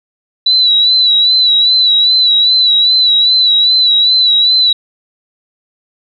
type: tone with vibrato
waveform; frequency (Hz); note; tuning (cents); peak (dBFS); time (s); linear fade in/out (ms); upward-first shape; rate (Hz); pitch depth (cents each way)
sine; 3951; B7; 0; -6; 0.46-4.73; 5; sine; 2.5; 52
effects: none